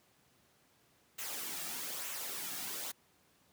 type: noise with flanger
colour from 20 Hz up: white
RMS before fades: -41 dBFS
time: 1.18-2.92 s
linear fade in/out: 10 ms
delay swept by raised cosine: 0.2 to 2 ms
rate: 1.1 Hz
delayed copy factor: -0.5
effects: pink hiss -69 dBFS RMS until 3.52 s + high-pass 100 Hz 12 dB/octave